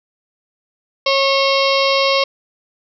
harmonic tone with a mistuned harmonic, 546 Hz, C#5, 26 cents flat, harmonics 1 / 2 / 4 / 5 / 6 / 7 / 8 / 9 / 10, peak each -16 / -19 / -22 / -23 / -24 / -24 / -25 / -26 / -26 dBFS, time 1.06-2.24 s, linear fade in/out 5 ms, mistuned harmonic 6, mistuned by -40 cents, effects none

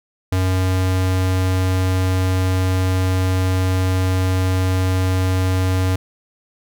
square tone, 93 Hz, F#2, 9 cents sharp, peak -16 dBFS, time 0.32-5.96 s, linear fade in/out 5 ms, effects none

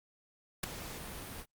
pink noise with ADSR envelope, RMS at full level -29 dBFS, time 0.63-1.46 s, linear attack 8 ms, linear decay 5 ms, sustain -15 dB, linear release 60 ms, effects Opus 48 kbps

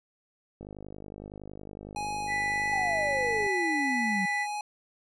click train, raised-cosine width 2 ms, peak -29 dBFS, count 146, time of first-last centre 0.61-3.464 s, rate 50.8 Hz
square tone with vibrato, 830.6 Hz, G#5, in tune, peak -32 dBFS, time 1.96-4.61 s, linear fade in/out 2 ms, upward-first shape sine, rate 1.6 Hz, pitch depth 11 cents each way
sine tone, 1975.5 Hz, B6, in tune, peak -28 dBFS, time 2.27-4.47 s, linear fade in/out 50 ms
sine exponential sweep, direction down, 821 to 185 Hz, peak -29 dBFS, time 2.72-4.26 s, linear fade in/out 10 ms
effects resampled to 24000 Hz

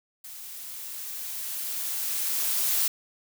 blue noise with level ramp, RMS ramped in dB -42 to -24 dBFS, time 0.24-2.88 s, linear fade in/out 5 ms, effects none

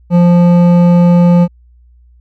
sine tone with hard clipping, 174.61 Hz, F3, in tune, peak -6 dBFS, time 0.1-1.48 s, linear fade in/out 50 ms, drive 10 dB, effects added 60 Hz sine -41 dBFS peak until 2.2 s

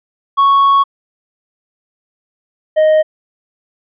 triangle tone pair in turn, 1108.7 / 622.2 Hz, C#6 / D#5, 0 / 0 cents, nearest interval minor seventh, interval 1000 cents, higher first, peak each -5 dBFS, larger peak neither, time 0.37-0.84 / 2.76-3.03 s, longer first, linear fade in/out 20 ms, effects resampled to 8000 Hz

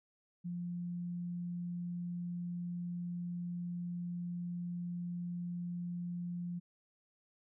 sine tone, 174.9 Hz, F3, 3 cents sharp, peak -37 dBFS, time 0.44-6.6 s, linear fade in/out 20 ms, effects none

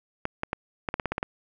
clicks, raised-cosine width 0.5 ms, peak -12 dBFS, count 10, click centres 0.254 / 0.434 / 0.531 / 0.888 / 0.941 / 0.998 / 1.057 / 1.12 / 1.181 / 1.229 s, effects none

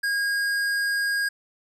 sine tone with hard clipping, 1630 Hz, G#6, 33 cents flat, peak -24 dBFS, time 0.03-1.29 s, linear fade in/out 10 ms, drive 13 dB, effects none

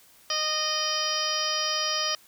harmonic tone with a mistuned harmonic, 617 Hz, D#5, 15 cents flat, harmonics 1 / 2 / 3 / 4 / 5 / 6 / 7 / 8 / 9, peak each -35 / -32 / -36 / -39 / -31 / -41 / -40 / -30 / -32 dBFS, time 0.3-2.15 s, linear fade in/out 2 ms, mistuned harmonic 9, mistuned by +22 cents, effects white hiss -56 dBFS RMS until 2.27 s

